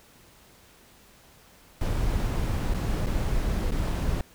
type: noise with dropouts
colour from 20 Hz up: brown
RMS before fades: -26 dBFS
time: 1.81-4.21 s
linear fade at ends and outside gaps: 2 ms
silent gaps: 2.739-2.744 / 3.062-3.067 / 3.709-3.719 s
effects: pink hiss -55 dBFS RMS until 4.34 s